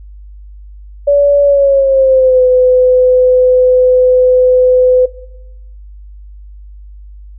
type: tone with pitch glide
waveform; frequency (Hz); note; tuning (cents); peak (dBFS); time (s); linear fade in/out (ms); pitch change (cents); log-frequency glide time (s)
sine; 571 to 505.8; D5 to B4; -49 to +41; -5; 1.07-5.06; 10; -210; 1.42-2.43
effects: noise-tail reverb RT60 0.9 s tail -18 dB re dry + added 50 Hz sine -30 dBFS peak until 7.38 s